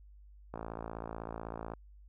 click train, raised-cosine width 1 ms, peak -26 dBFS, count 68, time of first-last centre 0.54-1.736 s, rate 56 Hz, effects added 50 Hz sine -53 dBFS peak until 2.08 s

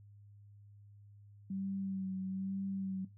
sine tone with vibrato, 191.8 Hz, G3, 37 cents flat, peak -36 dBFS, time 1.5-3.05 s, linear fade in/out 5 ms, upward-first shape sine, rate 1.1 Hz, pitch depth 28 cents each way, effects noise-tail reverb RT60 0.2 s tail -17 dB re dry + added 102 Hz sine -55 dBFS peak until 3.17 s

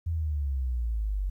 sine exponential sweep, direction down, 85.2 to 46.25 Hz, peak -26 dBFS, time 0.06-1.3 s, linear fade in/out 10 ms, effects 11-bit

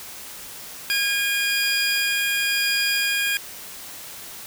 25% pulse tone pair together, 1627 / 2441 Hz, G#6 / D#7, -36 / -34 cents, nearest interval perfect fifth, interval 702 cents, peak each -19 dBFS, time 0.9-3.37 s, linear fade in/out 0 ms, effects white hiss -38 dBFS RMS until 4.46 s

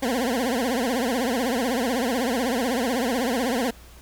20% pulse tone with vibrato, 247.1 Hz, B3, 1 cent sharp, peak -17 dBFS, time 0.02-3.71 s, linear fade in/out 10 ms, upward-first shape triangle, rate 16 Hz, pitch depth 210 cents each way, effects added 60 Hz sine -47 dBFS peak until 4.01 s + pink hiss -50 dBFS RMS until 4.01 s

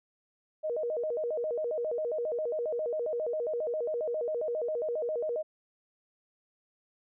sine tone with vibrato, 544 Hz, C#5, 33 cents flat, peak -29 dBFS, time 0.63-5.43 s, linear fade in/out 20 ms, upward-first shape square, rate 7.4 Hz, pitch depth 230 cents each way, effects none

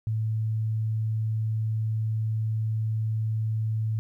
sine tone, 110 Hz, A2, in tune, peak -24 dBFS, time 0.07-3.99 s, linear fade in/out 0 ms, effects 11-bit

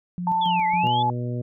sine tone with tremolo, 177.2 Hz, F3, 25 cents sharp, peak -26 dBFS, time 0.18-0.87 s, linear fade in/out 0 ms, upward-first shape square, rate 3.6 Hz, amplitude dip 65%
sine tone with pitch glide, 887 to 853.8 Hz, A5 to G#5, +14 to +48 cents, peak -19 dBFS, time 0.27-1.1 s, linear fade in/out 2 ms, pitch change -66 cents, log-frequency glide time 0.46-0.88 s
sine linear two-way sweep, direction down then up, 3507 to 1975.5 to 3507 Hz, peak -28 dBFS, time 0.41-1.03 s, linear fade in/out 10 ms, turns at 0.67 s
harmonic tone, 121.9 Hz, B2, 22 cents flat, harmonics 1 / 2 / 3 / 4 / 5, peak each -26 / -32 / -36 / -38 / -40 dBFS, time 0.83-1.42 s, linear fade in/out 10 ms
effects none

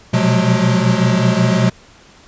square tone cluster, 121.8 / 127.1 / 178 / 185.8 / 211.6 Hz, B2 / C3 / F3 / F#3 / G#3, -24 / -50 / +33 / +7 / +33 cents, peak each -19 dBFS, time 0.13-1.7 s, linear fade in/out 10 ms, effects pink hiss -45 dBFS RMS until 2.27 s + resampled to 16000 Hz

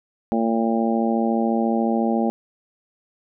harmonic tone, 114.1 Hz, A#2, 37 cents flat, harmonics 2 / 3 / 4 / 5 / 6 / 7, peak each -20 / -26 / -29 / -28 / -30 / -27 dBFS, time 0.32-2.3 s, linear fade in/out 0 ms, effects none

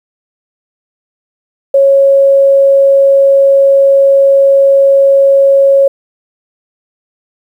sine tone, 550 Hz, C#5, 14 cents flat, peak -3 dBFS, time 1.74-5.88 s, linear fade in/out 5 ms, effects 7-bit

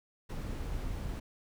brown noise, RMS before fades -37 dBFS, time 0.29-1.2 s, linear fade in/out 10 ms, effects none

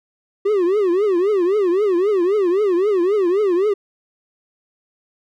triangle tone with vibrato, 383.2 Hz, G4, 39 cents flat, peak -12 dBFS, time 0.45-3.74 s, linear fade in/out 10 ms, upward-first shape triangle, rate 3.8 Hz, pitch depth 230 cents each way, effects none

